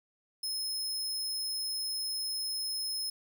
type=tone; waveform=sawtooth; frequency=5170 Hz; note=E8; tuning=34 cents flat; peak=-30 dBFS; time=0.43-3.1 s; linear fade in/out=5 ms; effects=none